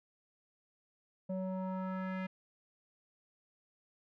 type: tone with low-pass filter sweep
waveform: square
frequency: 187.4 Hz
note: F#3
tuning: 22 cents sharp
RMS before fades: -38 dBFS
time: 1.29-2.27 s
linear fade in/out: 10 ms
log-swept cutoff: 550 to 2200 Hz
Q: 2.2
effects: none